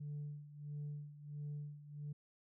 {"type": "tone with tremolo", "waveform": "sine", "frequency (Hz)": 146.83, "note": "D3", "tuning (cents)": 0, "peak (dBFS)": -39, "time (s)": [0, 2.13], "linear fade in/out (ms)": 10, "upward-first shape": "sine", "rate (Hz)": 1.5, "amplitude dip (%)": 80, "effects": ["tanh soft clip ceiling -39 dBFS"]}